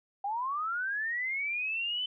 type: linear sweep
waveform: sine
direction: up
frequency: 775 to 3050 Hz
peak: -30 dBFS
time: 0.24-2.06 s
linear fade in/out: 5 ms
effects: none